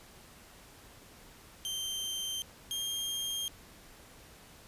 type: tone pair in turn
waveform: sawtooth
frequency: 3136 / 3209 Hz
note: G7 / G7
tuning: 0 / +40 cents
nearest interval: unison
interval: 40 cents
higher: second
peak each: -31 / -30 dBFS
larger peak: second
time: 1.65-2.42 / 2.71-3.48 s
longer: neither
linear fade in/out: 0 ms
effects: pink hiss -55 dBFS RMS until 4.67 s + resampled to 32000 Hz